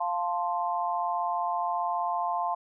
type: chord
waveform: sine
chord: F major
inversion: none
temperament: equal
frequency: 698.5 / 880 / 1046.5 Hz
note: F5 / A5 / C6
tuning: 0 / 0 / 0 cents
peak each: -30 / -31 / -31 dBFS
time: 0-2.55 s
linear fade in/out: 10 ms
effects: none